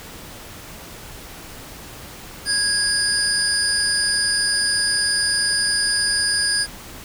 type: tone cluster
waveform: sine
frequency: 1646 / 4781 / 5020 / 9210 Hz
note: G#6 / D8 / D#8 / D9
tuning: -16 / +30 / +15 / -35 cents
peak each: -23 dBFS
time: 2.45-6.67 s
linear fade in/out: 50 ms
effects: pink hiss -38 dBFS RMS until 7.04 s